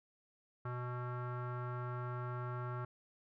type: tone with low-pass filter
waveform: square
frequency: 123.47 Hz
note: B2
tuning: in tune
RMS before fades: -41 dBFS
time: 0.65-2.85 s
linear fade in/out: 5 ms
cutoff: 1300 Hz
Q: 4.5
effects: none